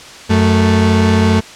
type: tone pair together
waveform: 35% pulse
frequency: 92.5 / 220 Hz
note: F#2 / A3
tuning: 0 / 0 cents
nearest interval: octave + minor third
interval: 1500 cents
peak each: -10 dBFS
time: 0.29-1.41 s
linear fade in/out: 20 ms
effects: white hiss -34 dBFS RMS until 1.55 s + low-pass 6000 Hz 12 dB/octave